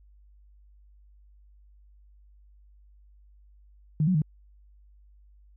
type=tone with pitch steps; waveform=sine; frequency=152.8 / 184.8 / 152.6 Hz; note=D#3 / F#3 / D#3; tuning=-31 / -2 / -33 cents; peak=-20 dBFS; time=4-4.219 s; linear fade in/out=2 ms; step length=73 ms; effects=added 50 Hz sine -53 dBFS peak until 5.56 s